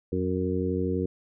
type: harmonic tone with a mistuned harmonic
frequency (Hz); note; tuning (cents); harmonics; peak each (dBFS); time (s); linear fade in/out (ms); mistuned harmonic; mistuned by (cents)
92.1; F#2; -7; 1 / 2 / 3 / 4 / 5; -31 / -31 / -31 / -31 / -31; 0.12-1.06; 5; 1; -87
effects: none